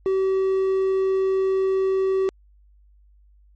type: tone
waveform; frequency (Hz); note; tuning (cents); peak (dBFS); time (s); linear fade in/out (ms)
triangle; 382.4; G4; -43; -16; 0.06-2.29; 0
effects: added 50 Hz sine -51 dBFS peak until 3.55 s + MP3 32 kbps